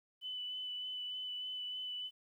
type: tone with vibrato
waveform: sine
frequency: 2997 Hz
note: F#7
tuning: 22 cents sharp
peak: -39 dBFS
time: 0.21-2.11 s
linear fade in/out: 50 ms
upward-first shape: sine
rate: 3.3 Hz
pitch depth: 13 cents each way
effects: 12-bit